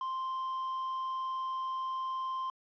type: tone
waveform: triangle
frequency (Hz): 1046.5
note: C6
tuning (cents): 0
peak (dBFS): -31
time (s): 0.01-2.5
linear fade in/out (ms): 2
effects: resampled to 11025 Hz + 11-bit